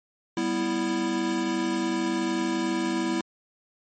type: chord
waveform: square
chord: E minor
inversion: first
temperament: equal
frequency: 196 / 246.9 / 329.6 Hz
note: G3 / B3 / E4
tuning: 0 / 0 / 0 cents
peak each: -33 / -31 / -27 dBFS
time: 0.37-3.21 s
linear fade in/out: 2 ms
effects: MP3 32 kbps